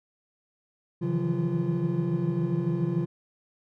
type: tone cluster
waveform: triangle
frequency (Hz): 135.4 / 158.9 / 166 / 179.2 / 344.1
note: C#3 / D#3 / E3 / F3 / F4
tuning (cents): -40 / +37 / +12 / +45 / -26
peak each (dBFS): -29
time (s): 1.01-3.06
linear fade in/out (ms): 20
effects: none